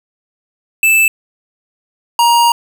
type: tone pair in turn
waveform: square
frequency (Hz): 2637 / 942.9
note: E7 / A#5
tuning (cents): 0 / +20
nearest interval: octave + tritone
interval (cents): 1780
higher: first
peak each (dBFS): -8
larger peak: neither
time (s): 0.83-1.08 / 2.19-2.52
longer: second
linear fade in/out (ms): 2
effects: none